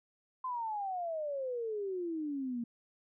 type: exponential sweep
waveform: sine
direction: down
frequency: 1041 to 230.5 Hz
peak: -34 dBFS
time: 0.44-2.64 s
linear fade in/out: 5 ms
effects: none